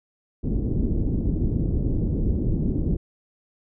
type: low-pass noise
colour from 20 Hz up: pink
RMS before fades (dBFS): -23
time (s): 0.43-2.97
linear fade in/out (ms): 10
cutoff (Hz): 340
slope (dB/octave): 24
effects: none